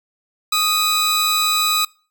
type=tone pair together; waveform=sawtooth; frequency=1244.5 / 3951 Hz; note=D#6 / B7; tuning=0 / 0 cents; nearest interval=octave + minor sixth; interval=2000 cents; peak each=-15 dBFS; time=0.52-1.85 s; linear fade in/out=5 ms; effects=noise-tail reverb RT60 0.4 s tail -25 dB re dry